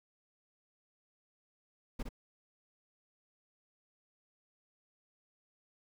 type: noise with echo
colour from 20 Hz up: brown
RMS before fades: -36 dBFS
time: 1.99-2.03 s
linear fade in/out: 10 ms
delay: 61 ms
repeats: 1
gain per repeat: -5 dB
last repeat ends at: 2.091 s
effects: none